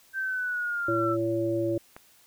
sine linear sweep, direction down, 1568 to 1317 Hz, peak -27 dBFS, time 0.13-1.17 s, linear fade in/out 50 ms
harmonic tone, 113 Hz, A2, 47 cents sharp, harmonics 1 / 3 / 5, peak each -34 / -26 / -30 dBFS, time 0.88-1.78 s, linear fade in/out 5 ms
click, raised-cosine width 0.5 ms, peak -27 dBFS, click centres 1.965 s
effects white hiss -59 dBFS RMS until 2.26 s

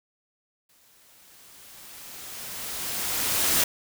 white noise with exponential growth, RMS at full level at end -21 dBFS, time 0.69-3.64 s, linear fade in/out 5 ms, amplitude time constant 640 ms, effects none

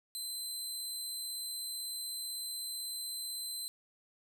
20% pulse tone, 4069 Hz, C8, 49 cents flat, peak -32 dBFS, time 0.15-3.68 s, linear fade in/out 0 ms, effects none

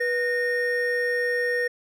triangle tone pair together, 488.2 / 1843.2 Hz, B4 / A#6, -20 / -20 cents, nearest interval octave + major seventh, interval 2300 cents, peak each -23 dBFS, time 0-1.68 s, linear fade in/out 10 ms, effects none

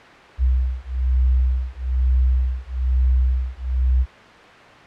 sine beating tone pair, 62.9 / 64 Hz, B1 / C2, +32 / -38 cents, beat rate 1.1 Hz, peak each -19 dBFS, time 0.38-4.06 s, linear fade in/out 50 ms, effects white hiss -42 dBFS RMS until 4.86 s + low-pass 2000 Hz 12 dB/octave

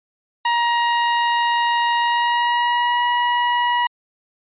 sawtooth tone with pitch glide, 946 to 965.9 Hz, A#5 to B5, +25 to -39 cents, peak -12 dBFS, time 0.45-3.87 s, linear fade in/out 5 ms, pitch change +36 cents, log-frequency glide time 1.97-3.04 s, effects resampled to 8000 Hz

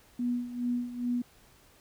sine tone with tremolo, 243.5 Hz, B3, 24 cents flat, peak -26 dBFS, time 0.19-1.22 s, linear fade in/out 5 ms, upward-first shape sine, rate 2.4 Hz, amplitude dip 75%, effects pink hiss -60 dBFS RMS until 1.8 s

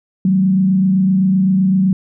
sine tone with frequency modulation, 189.2 Hz, F#3, 39 cents sharp, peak -10 dBFS, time 0.25-1.93 s, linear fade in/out 2 ms, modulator 27.8 Hz, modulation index 0.47, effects none

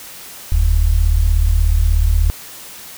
sine tone pair together, 41.2 / 77.78 Hz, E1 / D#2, 0 / 0 cents, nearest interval major seventh, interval 1100 cents, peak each -12 / -14 dBFS, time 0.52-2.3 s, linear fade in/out 0 ms, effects white hiss -35 dBFS RMS until 2.97 s

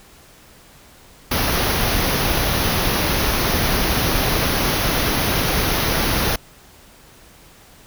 pink band-stop noise, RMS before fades -19 dBFS, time 1.31-6.36 s, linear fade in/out 5 ms, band 6300 to 9800 Hz, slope 96 dB/octave, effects pink hiss -47 dBFS RMS until 7.86 s

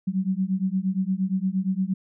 sine beating tone pair, 185 / 193.6 Hz, F#3 / G3, 0 / -21 cents, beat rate 8.6 Hz, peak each -25 dBFS, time 0.07-1.94 s, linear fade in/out 10 ms, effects none

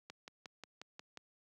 click train, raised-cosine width 0.2 ms, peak -30 dBFS, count 7, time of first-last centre 0.1-1.173 s, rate 5.59 Hz, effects high-pass 150 Hz 12 dB/octave

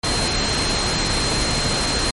sine tone in noise, 4168 Hz, C8, 7 cents flat, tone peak -24 dBFS, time 0.03-2.11 s, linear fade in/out 10 ms, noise pink, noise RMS -21 dBFS, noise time 0.03-2.11 s, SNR -6 dB, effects MP3 48 kbps

